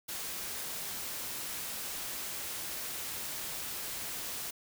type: noise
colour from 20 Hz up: white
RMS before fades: -39 dBFS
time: 0.08-4.51 s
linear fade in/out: 10 ms
effects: none